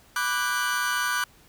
40% pulse chord, G major seventh, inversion first, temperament equal with one note detuned, 987.8 / 1174.7 / 1480 / 1604.6 Hz, B5 / D6 / F#6 / G6, 0 / 0 / 0 / +40 cents, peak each -32 / -29 / -26 / -31 dBFS, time 0.16-1.24 s, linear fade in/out 2 ms, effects pink hiss -56 dBFS RMS until 1.48 s

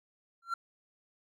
triangle tone with exponential growth, 1368 Hz, F6, 36 cents flat, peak -25 dBFS, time 0.42-0.54 s, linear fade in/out 5 ms, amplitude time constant 24 ms, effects none

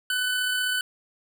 25% pulse tone with amplitude modulation, 1500 Hz, F#6, 23 cents sharp, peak -19 dBFS, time 0.1-0.81 s, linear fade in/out 2 ms, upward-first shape sine, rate 35.6 Hz, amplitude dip 25%, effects none

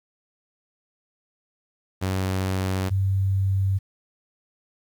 sawtooth / sine tone pair in turn, 94.4 / 96.66 Hz, F#2 / G2, +35 / -24 cents, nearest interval unison, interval 41 cents, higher second, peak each -19 dBFS, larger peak neither, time 2.01-2.9 / 2.9-3.79 s, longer neither, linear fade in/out 20 ms, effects 9-bit

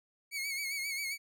sawtooth tone with vibrato, 2217 Hz, C#7, in tune, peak -31 dBFS, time 0.31-1.18 s, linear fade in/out 50 ms, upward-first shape sine, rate 7.5 Hz, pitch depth 62 cents each way, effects none

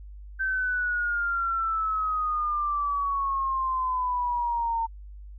sine exponential sweep, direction down, 1553 to 907 Hz, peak -24 dBFS, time 0.39-4.87 s, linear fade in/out 20 ms, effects added 50 Hz sine -40 dBFS peak until 5.38 s

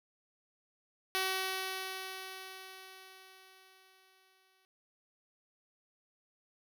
5% pulse tone with exponential decay, 378.4 Hz, F#4, 39 cents sharp, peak -19 dBFS, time 1.15-4.65 s, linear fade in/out 0 ms, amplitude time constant 760 ms, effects none

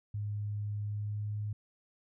sine tone with pitch glide, 103.83 to 104.92 Hz, G#2 to G#2, 0 to +18 cents, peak -33 dBFS, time 0.14-1.53 s, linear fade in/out 5 ms, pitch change +18 cents, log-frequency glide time 0.81-1.38 s, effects none

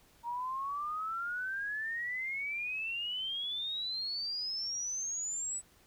sine exponential sweep, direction up, 932.3 to 8010 Hz, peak -34 dBFS, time 0.23-5.62 s, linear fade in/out 50 ms, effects pink hiss -64 dBFS RMS until 5.86 s

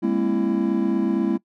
triangle tone cluster, 203.1 / 231.7 / 267.5 / 333.4 Hz, G#3 / A#3 / C4 / E4, -38 / -10 / +38 / +20 cents, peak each -22 / -23 / -24 / -21 dBFS, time 0.02-1.38 s, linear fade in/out 20 ms, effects noise-tail reverb RT60 0.1 s tail -20 dB re dry

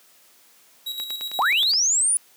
45% pulse tone with tremolo, 3857 Hz, B7, 42 cents flat, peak -27 dBFS, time 0.86-1.72 s, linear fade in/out 10 ms, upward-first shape square, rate 8.4 Hz, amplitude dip 50%
click train, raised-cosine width 0.2 ms, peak -19 dBFS, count 8, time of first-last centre 1-1.736 s, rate 9.51 Hz
sine linear sweep, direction up, 698.5 to 9956 Hz, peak -17 dBFS, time 1.39-2.17 s, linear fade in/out 0 ms
effects white hiss -55 dBFS RMS until 2.36 s + high-pass 200 Hz 12 dB/octave

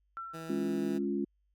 sine tone with exponential decay, 1347 Hz, E6, 37 cents sharp, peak -36 dBFS, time 0.17-1.05 s, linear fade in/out 0 ms, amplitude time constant 190 ms
15% pulse tone, 162.6 Hz, E3, 23 cents flat, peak -35 dBFS, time 0.33-0.99 s, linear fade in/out 20 ms
sine chord, Db major, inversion second, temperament equal, 207.7 / 277.2 / 349.2 Hz, Ab3 / Db4 / F4, 0 / 0 / 0 cents, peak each -34 dBFS, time 0.49-1.25 s, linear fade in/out 10 ms
effects added 50 Hz sine -70 dBFS peak until 1.54 s

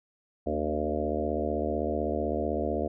harmonic tone with a mistuned harmonic, 75.8 Hz, D#2, 45 cents flat, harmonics 1 / 3 / 4 / 5 / 6 / 7 / 8 / 9, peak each -35 / -35 / -35 / -35 / -35 / -35 / -35 / -35 dBFS, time 0.46-2.88 s, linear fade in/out 10 ms, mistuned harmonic 4, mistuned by -34 cents, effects none

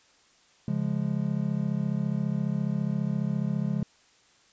triangle chord, Db major, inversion none, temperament just, 138.59 / 173.24 / 207.9 Hz, Db3 / F3 / Ab3, 0 / -14 / +2 cents, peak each -28 dBFS, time 0.68-3.83 s, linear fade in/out 2 ms, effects white hiss -61 dBFS RMS until 4.52 s + resampled to 16000 Hz

